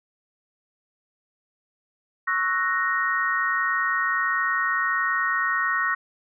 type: chord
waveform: sine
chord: F# dominant seventh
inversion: second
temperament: equal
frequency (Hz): 1108.7 / 1318.5 / 1480 / 1864.7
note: C#6 / E6 / F#6 / A#6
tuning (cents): 0 / 0 / 0 / 0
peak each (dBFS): -27 / -29 / -28 / -24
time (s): 2.27-5.95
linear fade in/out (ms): 10
effects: none